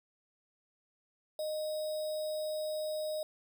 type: tone with sample-and-hold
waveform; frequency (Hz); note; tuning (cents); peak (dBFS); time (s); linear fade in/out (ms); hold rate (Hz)
sine; 617; D#5; -15; -33; 1.39-3.23; 2; 4410
effects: none